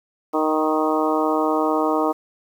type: harmonic tone with a mistuned harmonic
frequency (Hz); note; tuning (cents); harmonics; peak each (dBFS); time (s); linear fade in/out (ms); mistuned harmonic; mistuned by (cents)
155.56; D#3; 0; 2 / 3 / 4 / 5 / 6 / 7 / 8; -22 / -24 / -25 / -26 / -27 / -27 / -28; 0.33-2.13; 20; 6; +16
effects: 8-bit